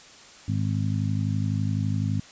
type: harmonic tone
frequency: 51.91 Hz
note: G#1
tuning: in tune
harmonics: 2 / 3 / 4 / 5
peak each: -25 / -29 / -31 / -33 dBFS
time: 0.48-2.2 s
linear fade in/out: 5 ms
effects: white hiss -48 dBFS RMS until 2.31 s + resampled to 16000 Hz